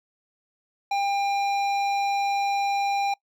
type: tone with hard clipping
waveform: sine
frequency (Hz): 799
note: G5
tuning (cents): +33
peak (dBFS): -24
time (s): 0.91-3.14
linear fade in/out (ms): 5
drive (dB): 12
effects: noise-tail reverb RT60 0.1 s tail -24 dB re dry